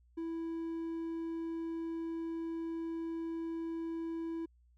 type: tone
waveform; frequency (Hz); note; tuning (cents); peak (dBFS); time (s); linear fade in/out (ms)
triangle; 329.6; E4; 0; -34; 0.17-4.46; 10
effects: added 60 Hz sine -63 dBFS peak until 4.77 s